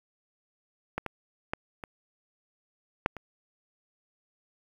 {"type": "clicks", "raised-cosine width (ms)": 0.5, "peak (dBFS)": [-15, -18, -14, -23, -8, -25], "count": 6, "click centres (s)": [0.98, 1.063, 1.535, 1.838, 3.061, 3.167], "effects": ["8-bit"]}